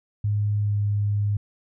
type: tone with pitch glide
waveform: sine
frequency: 103.83 to 102.87 Hz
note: G#2 to G#2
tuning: 0 to -16 cents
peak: -20 dBFS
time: 0.24-1.37 s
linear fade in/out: 5 ms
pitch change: -16 cents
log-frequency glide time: 0.6-0.75 s
effects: none